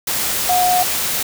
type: tone in noise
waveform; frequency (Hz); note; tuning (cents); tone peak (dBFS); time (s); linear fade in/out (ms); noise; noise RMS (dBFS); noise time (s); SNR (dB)
sine; 725; F#5; -35; -13; 0.49-0.83; 5; white; -20; 0.07-1.23; +4
effects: none